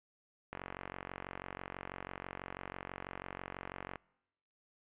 click train, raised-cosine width 0.5 ms, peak -26 dBFS, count 159, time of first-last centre 0.53-3.957 s, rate 46.1 Hz, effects noise-tail reverb RT60 0.9 s tail -25 dB re dry + resampled to 8000 Hz

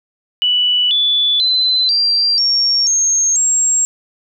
sine tone with pitch steps, 2960 / 3460 / 4043 / 4726 / 5524 / 6456 / 7545 Hz, F#7 / A7 / B7 / D8 / F8 / G#8 / A#8, 0 / -30 / +40 / +10 / -20 / -50 / +20 cents, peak -11 dBFS, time 0.42-3.85 s, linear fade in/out 0 ms, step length 490 ms, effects none

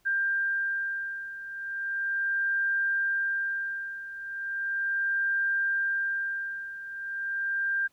sine beating tone pair, 1590 / 1590.37 Hz, G6 / G6, +24 / +25 cents, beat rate 0.37 Hz, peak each -28 / -32 dBFS, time 0.05-7.88 s, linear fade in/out 20 ms, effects pink hiss -68 dBFS RMS until 7.92 s

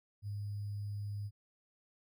sine tone with sample-and-hold, 102.4 Hz, G#2, 24 cents flat, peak -37 dBFS, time 0.22-1.31 s, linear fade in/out 50 ms, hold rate 4900 Hz, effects none

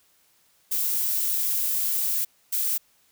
violet noise bursts at uneven times, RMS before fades -25 dBFS, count 2, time 0.71-2.25 / 2.52-2.78 s, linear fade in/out 10 ms, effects white hiss -63 dBFS RMS until 3.11 s

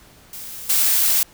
blue noise with level steps, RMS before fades -34 / -17 dBFS, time 0.33-1.23 s, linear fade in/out 2 ms, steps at 0.69 s, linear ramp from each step 10 ms, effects pink hiss -49 dBFS RMS until 1.33 s

